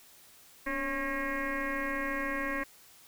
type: tone with frequency modulation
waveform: sine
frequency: 1089 Hz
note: C#6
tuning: 31 cents flat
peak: -30 dBFS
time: 0.66-2.64 s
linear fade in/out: 10 ms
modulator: 268 Hz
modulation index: 4
effects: white hiss -57 dBFS RMS until 3.07 s